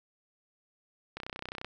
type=click train; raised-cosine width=0.3 ms; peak=-22 dBFS; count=16; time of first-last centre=1.17-1.646 s; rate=31.5 Hz; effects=none